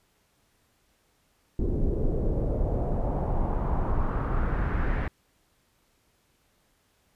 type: noise with low-pass filter sweep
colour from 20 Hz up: brown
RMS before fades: -26 dBFS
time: 1.59-5.08 s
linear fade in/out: 2 ms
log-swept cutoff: 360 to 1900 Hz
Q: 2.4
effects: pink hiss -68 dBFS RMS until 7.15 s + resampled to 32000 Hz